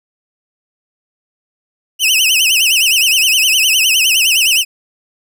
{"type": "tone with vibrato", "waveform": "sawtooth", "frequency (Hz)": 2794, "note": "F7", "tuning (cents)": 0, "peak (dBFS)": -6, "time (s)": [1.99, 4.65], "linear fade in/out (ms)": 50, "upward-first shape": "sine", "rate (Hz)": 9.7, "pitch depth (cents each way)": 180, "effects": []}